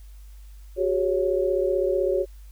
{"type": "chord", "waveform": "sine", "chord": "F# suspended second", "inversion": "none", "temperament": "equal with one note detuned", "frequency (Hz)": [370, 405.8, 554.4], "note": ["F#4", "G#4", "C#5"], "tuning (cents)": [0, -40, 0], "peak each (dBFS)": [-24, -26, -24], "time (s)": [0.76, 2.26], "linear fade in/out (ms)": 50, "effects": ["added 50 Hz sine -41 dBFS peak until 2.51 s", "white hiss -60 dBFS RMS until 2.51 s"]}